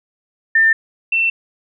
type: tone pair in turn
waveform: sine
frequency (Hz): 1796 / 2689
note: A6 / E7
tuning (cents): +35 / +34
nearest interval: perfect fifth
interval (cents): 699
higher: second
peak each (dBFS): -9 / -13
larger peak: first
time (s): 0.55-0.73 / 1.12-1.3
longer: neither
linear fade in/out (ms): 5
effects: none